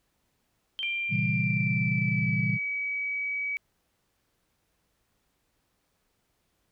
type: tone with exponential decay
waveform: sine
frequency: 3137 Hz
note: G7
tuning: 1 cent sharp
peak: -29 dBFS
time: 0.79-1.44 s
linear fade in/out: 0 ms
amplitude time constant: 140 ms
type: tone with pitch glide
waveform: sine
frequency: 2378 to 2275 Hz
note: D7 to C#7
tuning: +21 to +44 cents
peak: -28 dBFS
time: 0.83-3.57 s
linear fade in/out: 0 ms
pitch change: -77 cents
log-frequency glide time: 1.25-2.56 s
type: chord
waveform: sine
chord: A# diminished seventh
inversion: none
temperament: equal with one note detuned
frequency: 116.54 / 135.74 / 164.81 / 196 Hz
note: A#2 / C#3 / E3 / G3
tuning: 0 / -36 / 0 / 0 cents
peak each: -30 dBFS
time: 1.09-2.59 s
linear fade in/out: 50 ms
effects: tanh soft clip ceiling -13 dBFS + pink hiss -74 dBFS RMS until 6.71 s